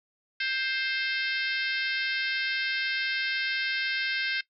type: harmonic tone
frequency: 526 Hz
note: C5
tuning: 9 cents sharp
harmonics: 3 / 4 / 5 / 6 / 7 / 8 / 9 / 10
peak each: -31 / -33 / -35 / -37 / -38 / -39 / -40 / -41 dBFS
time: 0.4-4.41 s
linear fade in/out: 5 ms
effects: noise-tail reverb RT60 0.1 s tail -19 dB re dry